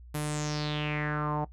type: tone with low-pass filter sweep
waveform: sawtooth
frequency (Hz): 150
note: D3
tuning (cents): +37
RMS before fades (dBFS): -31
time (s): 0.14-1.45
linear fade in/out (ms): 10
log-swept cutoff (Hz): 12000 to 800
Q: 4.9
effects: noise-tail reverb RT60 0.1 s tail -18 dB re dry + added 60 Hz sine -46 dBFS peak until 1.52 s